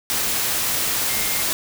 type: tone in noise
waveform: sine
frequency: 2120 Hz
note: C7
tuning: 22 cents sharp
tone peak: -32 dBFS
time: 1.09-1.42 s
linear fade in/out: 0 ms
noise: white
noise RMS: -22 dBFS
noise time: 0.1-1.53 s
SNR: -13 dB
effects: none